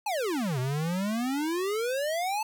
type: exponential two-way sweep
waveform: square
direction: down then up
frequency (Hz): 888 to 123.7 to 888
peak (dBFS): -28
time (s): 0.06-2.43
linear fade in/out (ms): 5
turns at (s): 0.59
effects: 9-bit